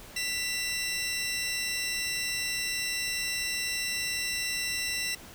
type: tone pair together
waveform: 20% pulse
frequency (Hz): 1983 / 2724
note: B6 / F7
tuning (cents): +7 / -44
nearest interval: perfect fourth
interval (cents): 549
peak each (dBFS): -28 / -27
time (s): 0.16-5.15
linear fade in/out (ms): 5
effects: pink hiss -48 dBFS RMS until 5.34 s